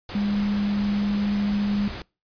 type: tone in noise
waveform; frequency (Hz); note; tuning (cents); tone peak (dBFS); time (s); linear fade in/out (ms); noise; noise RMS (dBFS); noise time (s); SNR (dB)
sine; 204.2; G#3; -29; -21; 0.15-1.88; 2; pink; -35; 0.09-2.02; +11
effects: noise-tail reverb RT60 0.3 s tail -25 dB re dry + resampled to 11025 Hz